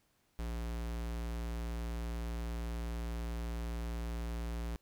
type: tone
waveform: square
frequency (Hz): 57.8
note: A#1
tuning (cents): -14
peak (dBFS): -37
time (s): 0.39-4.76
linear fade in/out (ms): 0
effects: pink hiss -74 dBFS RMS until 4.81 s